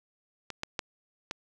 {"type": "clicks", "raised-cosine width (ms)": 0.2, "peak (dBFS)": [-20, -15, -13, -16], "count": 4, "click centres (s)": [0.503, 0.634, 0.792, 1.311], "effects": []}